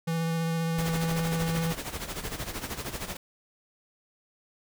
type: tone with vibrato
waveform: square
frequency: 164.8 Hz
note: E3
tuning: in tune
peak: -27 dBFS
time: 0.07-1.73 s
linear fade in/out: 10 ms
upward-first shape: sine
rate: 15 Hz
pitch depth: 13 cents each way
type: noise with tremolo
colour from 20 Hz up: pink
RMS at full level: -33 dBFS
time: 0.78-3.17 s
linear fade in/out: 5 ms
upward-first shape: sine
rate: 13 Hz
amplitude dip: 70%
effects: none